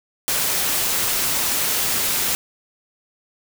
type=noise; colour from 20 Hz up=white; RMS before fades=-21 dBFS; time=0.28-2.35 s; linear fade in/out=0 ms; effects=none